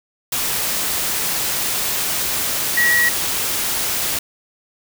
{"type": "tone in noise", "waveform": "sine", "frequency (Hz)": 1916, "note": "A#6", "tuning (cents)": 47, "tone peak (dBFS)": -13, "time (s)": [2.77, 3.09], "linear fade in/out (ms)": 5, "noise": "white", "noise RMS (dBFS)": -21, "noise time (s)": [0.32, 4.19], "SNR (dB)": 5, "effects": []}